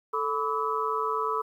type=tone cluster; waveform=sine; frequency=439.9 / 998 / 1147 / 1288 Hz; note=A4 / B5 / D6 / E6; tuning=0 / +18 / -41 / -41 cents; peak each=-31 dBFS; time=0.13-1.42 s; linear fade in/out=10 ms; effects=10-bit